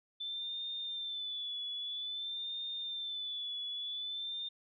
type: tone with vibrato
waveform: sine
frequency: 3520 Hz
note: A7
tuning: in tune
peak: -37 dBFS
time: 0.2-4.49 s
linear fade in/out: 10 ms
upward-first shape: sine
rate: 0.51 Hz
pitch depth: 55 cents each way
effects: none